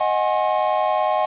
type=chord; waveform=triangle; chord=Ab dominant seventh; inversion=second; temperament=equal with one note detuned; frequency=622.3 / 740 / 830.6 / 1073.4 Hz; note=Eb5 / Gb5 / Ab5 / C6; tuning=0 / 0 / 0 / +44 cents; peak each=-20 / -20 / -22 / -23 dBFS; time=0-1.26 s; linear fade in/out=10 ms; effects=resampled to 8000 Hz + 7-bit